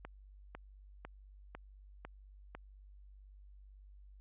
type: click train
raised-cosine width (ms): 0.5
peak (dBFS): -30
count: 6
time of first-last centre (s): 0.05-2.55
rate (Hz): 2
effects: added 49 Hz sine -54 dBFS peak until 4.2 s + resampled to 8000 Hz